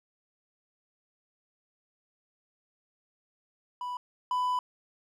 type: tone pair in turn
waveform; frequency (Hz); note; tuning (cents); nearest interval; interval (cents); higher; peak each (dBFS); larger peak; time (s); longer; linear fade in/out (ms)
triangle; 987.8 / 997; B5 / B5; 0 / +16; unison; 16; second; -31 / -24; second; 3.81-3.97 / 4.31-4.59; second; 2
effects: none